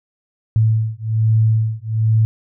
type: beating tone pair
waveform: sine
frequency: 110 / 111.2 Hz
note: A2 / A2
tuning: 0 / +19 cents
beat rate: 1.2 Hz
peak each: -16 dBFS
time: 0.56-2.25 s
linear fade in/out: 0 ms
effects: none